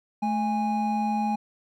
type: tone pair together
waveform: triangle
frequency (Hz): 217 / 823.3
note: A3 / G#5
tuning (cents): -24 / -15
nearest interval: octave + major seventh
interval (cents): 2309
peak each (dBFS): -24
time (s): 0.22-1.36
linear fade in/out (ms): 10
effects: none